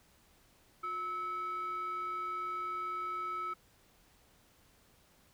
sine tone with frequency modulation, 1300 Hz, E6, 24 cents flat, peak -34 dBFS, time 0.83-3.54 s, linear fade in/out 10 ms, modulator 942 Hz, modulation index 0.38, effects tanh soft clip ceiling -31 dBFS + pink hiss -66 dBFS RMS until 5.33 s

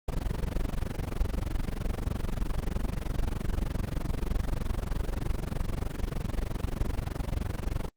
brown noise with amplitude modulation, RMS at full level -26 dBFS, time 0.08-7.89 s, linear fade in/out 5 ms, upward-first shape sine, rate 23.2 Hz, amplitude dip 95%, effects Opus 24 kbps

